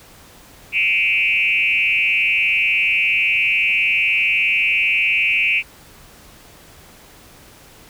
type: tone with frequency modulation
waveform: sine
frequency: 2489 Hz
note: D#7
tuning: in tune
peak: -14 dBFS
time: 0.72-5.63 s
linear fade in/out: 50 ms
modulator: 185 Hz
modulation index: 1.4
effects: pink hiss -45 dBFS RMS until 7.89 s